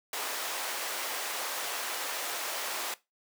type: high-pass noise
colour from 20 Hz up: pink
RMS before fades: -35 dBFS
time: 0.13-2.94 s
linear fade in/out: 2 ms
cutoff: 590 Hz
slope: 12 dB/octave
effects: noise-tail reverb RT60 0.2 s tail -18 dB re dry + high-pass 300 Hz 12 dB/octave